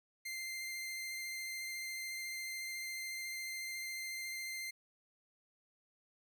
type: tone with vibrato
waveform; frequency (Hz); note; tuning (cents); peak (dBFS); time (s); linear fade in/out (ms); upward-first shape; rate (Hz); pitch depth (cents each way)
sawtooth; 2090; C7; -2; -37; 0.25-4.71; 10; triangle; 14; 13
effects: none